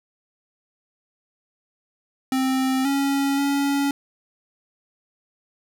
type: tone with pitch steps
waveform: square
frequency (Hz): 262.4 / 277.2 / 280.5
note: C4 / C#4 / C#4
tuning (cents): +5 / 0 / +21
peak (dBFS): -20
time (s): 2.32-3.91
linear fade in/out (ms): 2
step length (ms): 530
effects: none